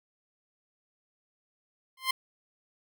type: tone with exponential growth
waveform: 15% pulse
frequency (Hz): 1046.5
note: C6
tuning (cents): 0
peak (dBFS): -15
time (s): 1.97-2.11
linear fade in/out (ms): 5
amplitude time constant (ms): 30
effects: none